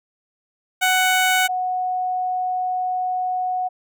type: tone pair in turn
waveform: 15% pulse / sine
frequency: 744 / 735.5 Hz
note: F#5 / F#5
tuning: +9 / -11 cents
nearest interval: unison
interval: 20 cents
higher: first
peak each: -9 / -20 dBFS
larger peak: first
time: 0.81-1.48 / 1.48-3.69 s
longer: second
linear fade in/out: 20 ms
effects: none